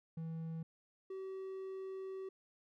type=tone pair in turn; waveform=triangle; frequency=162.7 / 381.9 Hz; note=E3 / G4; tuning=-22 / -45 cents; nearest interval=octave + minor third; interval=1477 cents; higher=second; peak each=-38 / -40 dBFS; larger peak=first; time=0.17-0.63 / 1.1-2.29 s; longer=second; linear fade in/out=5 ms; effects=none